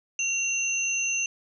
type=tone pair together; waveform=sine; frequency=2749 / 6182 Hz; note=F7 / G8; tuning=-28 / -25 cents; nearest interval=octave + major second; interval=1403 cents; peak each=-27 / -27 dBFS; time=0.19-1.26 s; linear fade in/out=2 ms; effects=none